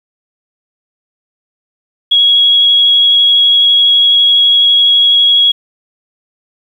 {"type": "tone with vibrato", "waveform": "sine", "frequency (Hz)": 3322, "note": "G#7", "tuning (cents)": 0, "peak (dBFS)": -5, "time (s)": [2.11, 5.52], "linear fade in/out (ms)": 10, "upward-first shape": "triangle", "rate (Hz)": 12, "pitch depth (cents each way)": 11, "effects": ["7-bit"]}